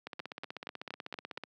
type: two click trains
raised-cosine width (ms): 0.3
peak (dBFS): -23 / -24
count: 6 / 23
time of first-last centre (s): 0.2-1.376 / 0.07-1.436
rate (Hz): 4.25 / 16.1
effects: high-pass 200 Hz 12 dB/octave